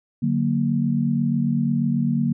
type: chord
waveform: sine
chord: D augmented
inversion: none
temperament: equal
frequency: 146.83 / 185 / 233.1 Hz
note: D3 / F#3 / A#3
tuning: 0 / 0 / 0 cents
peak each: -23 / -25 / -21 dBFS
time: 0.22-2.33 s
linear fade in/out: 10 ms
effects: none